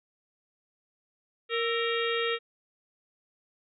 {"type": "harmonic tone with a mistuned harmonic", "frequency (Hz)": 465.6, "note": "A#4", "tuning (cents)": -2, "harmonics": [1, 3, 4, 5, 6, 7, 8], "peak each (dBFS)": [-29, -34, -35, -36, -37, -37, -38], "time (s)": [1.49, 2.39], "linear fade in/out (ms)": 50, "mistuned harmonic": 3, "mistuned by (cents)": -90, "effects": []}